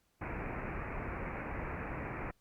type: low-pass noise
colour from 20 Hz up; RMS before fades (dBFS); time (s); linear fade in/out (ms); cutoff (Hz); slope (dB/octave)
pink; -40; 0.21-2.31; 5; 2500; 96
effects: pink hiss -75 dBFS RMS until 2.4 s + Opus 48 kbps